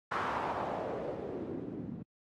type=noise with low-pass filter sweep; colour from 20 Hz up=white; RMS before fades=-37 dBFS; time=0.11-2.03 s; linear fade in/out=10 ms; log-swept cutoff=1300 to 210 Hz; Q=2.3; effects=high-pass 100 Hz 12 dB/octave + AAC 48 kbps